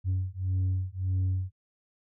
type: beating tone pair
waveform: sine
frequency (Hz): 92.5 / 94.2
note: F#2 / F#2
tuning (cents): 0 / +32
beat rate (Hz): 1.7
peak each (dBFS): -27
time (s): 0.04-1.52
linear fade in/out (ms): 50
effects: tanh soft clip ceiling -23 dBFS